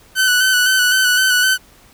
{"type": "tone with vibrato", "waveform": "sawtooth", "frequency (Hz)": 1502, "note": "F#6", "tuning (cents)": 26, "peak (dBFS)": -8, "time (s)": [0.15, 1.58], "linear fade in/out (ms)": 50, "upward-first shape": "square", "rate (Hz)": 3.9, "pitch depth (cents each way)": 28, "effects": ["pink hiss -48 dBFS RMS until 1.93 s"]}